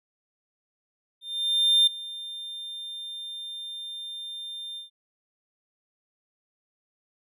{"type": "tone with ADSR envelope", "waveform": "triangle", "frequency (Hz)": 3600, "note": "A7", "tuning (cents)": 39, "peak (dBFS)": -14, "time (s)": [1.21, 4.9], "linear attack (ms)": 660, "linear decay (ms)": 6, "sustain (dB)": -19, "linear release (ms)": 130, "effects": []}